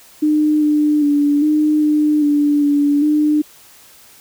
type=tone with pitch steps; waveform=sine; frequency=303.4 / 299.2 / 289.7 / 303.8 / 301.1 / 292.1 / 288.5 / 301 Hz; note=D#4 / D4 / D4 / D#4 / D4 / D4 / D4 / D4; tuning=-44 / +32 / -24 / -41 / +43 / -9 / -31 / +43 cents; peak=-11 dBFS; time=0.22-3.42 s; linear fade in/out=10 ms; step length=400 ms; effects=white hiss -45 dBFS RMS until 4.2 s